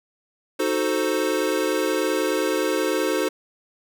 square chord, D# diminished seventh, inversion none, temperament equal, 311.1 / 370 / 440 / 523.3 Hz, D#4 / F#4 / A4 / C5, 0 / 0 / 0 / 0 cents, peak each -27 dBFS, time 0.59-3.29 s, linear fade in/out 10 ms, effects none

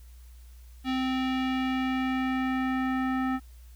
square tone with low-pass filter sweep, 260 Hz, C4, 11 cents flat, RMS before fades -28 dBFS, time 0.84-3.4 s, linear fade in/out 50 ms, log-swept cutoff 3400 to 1600 Hz, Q 1.9, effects added 60 Hz sine -46 dBFS peak until 3.75 s + white hiss -62 dBFS RMS until 3.75 s

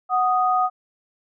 sine tone pair together, 740 / 1242.7 Hz, F#5 / D#6, 0 / -3 cents, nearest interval major sixth, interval 897 cents, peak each -19 / -20 dBFS, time 0.09-0.7 s, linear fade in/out 50 ms, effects none

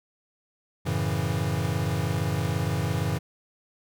square chord, F# minor seventh, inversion none, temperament equal, 92.5 / 110 / 138.59 / 164.81 Hz, F#2 / A2 / C#3 / E3, 0 / 0 / 0 / 0 cents, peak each -31 dBFS, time 0.85-3.19 s, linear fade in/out 20 ms, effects none

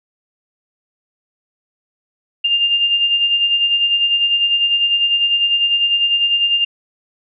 sine beating tone pair, 2794 / 2804 Hz, F7 / F7, 0 / +6 cents, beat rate 10 Hz, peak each -22 / -13 dBFS, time 2.44-6.65 s, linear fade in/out 10 ms, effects none

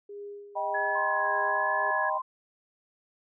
sine tone with tremolo, 407.2 Hz, G#4, 34 cents flat, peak -37 dBFS, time 0.09-1.91 s, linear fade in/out 5 ms, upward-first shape sine, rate 1.7 Hz, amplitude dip 65%
sine chord, Eb augmented, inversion none, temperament equal with one note detuned, 622.3 / 784 / 971.4 Hz, Eb5 / G5 / B5, 0 / 0 / -29 cents, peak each -32 dBFS, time 0.55-2.19 s, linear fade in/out 20 ms
sine tone with vibrato, 1683 Hz, G#6, 23 cents sharp, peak -29 dBFS, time 0.74-2.1 s, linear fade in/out 10 ms, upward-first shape sine, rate 1.2 Hz, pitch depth 25 cents each way
sine tone with pitch glide, 1048 to 1039.6 Hz, C6 to C6, +2 to -11 cents, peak -30 dBFS, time 0.95-2.22 s, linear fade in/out 10 ms, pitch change -13 cents, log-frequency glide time 1.27-1.41 s
effects none

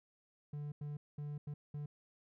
triangle tone bursts at uneven times, 146.83 Hz, D3, in tune, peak -38 dBFS, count 5, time 0.53-0.72 / 0.81-0.97 / 1.18-1.38 / 1.47-1.54 / 1.74-1.86 s, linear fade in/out 5 ms, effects none

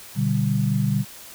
sine chord, G major, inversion first, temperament just, 122.5 / 147 / 196 Hz, B2 / D3 / G3, -14 / +2 / 0 cents, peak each -23 dBFS, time 0.15-1.05 s, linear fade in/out 50 ms, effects white hiss -42 dBFS RMS until 1.34 s

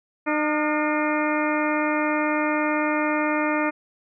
harmonic tone with a mistuned harmonic, 303 Hz, D#4, 46 cents flat, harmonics 1 / 2 / 3 / 4 / 5 / 6 / 7 / 8, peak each -24 / -27 / -29 / -30 / -31 / -32 / -32 / -33 dBFS, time 0.26-3.71 s, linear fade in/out 20 ms, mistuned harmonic 5, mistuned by -88 cents, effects none

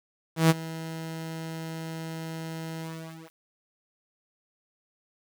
sawtooth tone with ADSR envelope, 162.1 Hz, E3, 29 cents flat, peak -11 dBFS, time 0.36-3.37 s, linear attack 140 ms, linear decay 29 ms, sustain -19 dB, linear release 560 ms, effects 8-bit

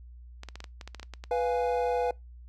clicks, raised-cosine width 0.2 ms, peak -24 dBFS, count 12, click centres 0.434 / 0.487 / 0.556 / 0.604 / 0.642 / 0.812 / 0.876 / 0.947 / 0.997 / 1.03 / 1.137 / 1.239 s
triangle chord, F diminished, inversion second, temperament equal, 493.9 / 698.5 / 830.6 Hz, Cb5 / F5 / Ab5, 0 / 0 / 0 cents, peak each -25 / -30 / -30 dBFS, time 1.31-2.11 s, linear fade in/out 2 ms
effects noise-tail reverb RT60 0.2 s tail -24 dB re dry + added 60 Hz sine -45 dBFS peak until 2.48 s

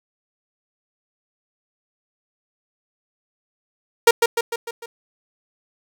sawtooth tone with echo, 466.2 Hz, A#4, in tune, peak -4 dBFS, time 4.07-4.11 s, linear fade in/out 5 ms, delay 150 ms, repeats 5, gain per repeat -5 dB, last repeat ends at 4.86 s, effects none

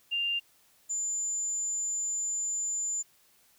sine tone pair in turn, 2794 / 7100 Hz, F7 / A8, 0 / +15 cents, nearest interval octave + major third, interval 1615 cents, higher second, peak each -27 / -29 dBFS, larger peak first, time 0.11-0.4 / 0.89-3.03 s, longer second, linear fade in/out 20 ms, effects white hiss -64 dBFS RMS until 3.58 s

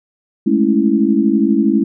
sine chord, A major seventh, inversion third, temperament equal, 207.7 / 220 / 277.2 / 329.6 Hz, G#3 / A3 / C#4 / E4, 0 / 0 / 0 / 0 cents, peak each -16 dBFS, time 0.46-1.84 s, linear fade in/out 10 ms, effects none

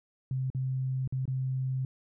sine tone with dropouts, 130.81 Hz, C3, in tune, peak -28 dBFS, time 0.31-1.85 s, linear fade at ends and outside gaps 2 ms, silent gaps 0.502-0.548 / 1.076-1.124 / 1.255-1.278 s, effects none

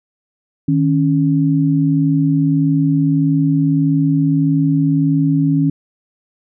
sine tone pair together, 155.57 / 277.2 Hz, D#3 / C#4, 0 / 0 cents, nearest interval minor seventh, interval 1000 cents, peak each -14 dBFS, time 0.68-5.7 s, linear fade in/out 5 ms, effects none

